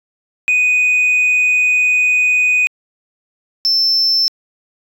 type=tone pair in turn; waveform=sine; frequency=2489 / 5320 Hz; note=D#7 / E8; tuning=0 / +15 cents; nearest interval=octave + minor second; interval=1315 cents; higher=second; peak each=-8 / -9 dBFS; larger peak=first; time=0.48-2.67 / 3.65-4.28 s; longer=first; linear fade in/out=0 ms; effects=tanh soft clip ceiling -9 dBFS